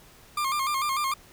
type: tone with vibrato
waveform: 40% pulse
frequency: 1132 Hz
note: C#6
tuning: 36 cents sharp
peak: -24 dBFS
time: 0.37-1.14 s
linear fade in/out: 5 ms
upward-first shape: square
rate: 6.7 Hz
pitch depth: 91 cents each way
effects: pink hiss -53 dBFS RMS until 1.32 s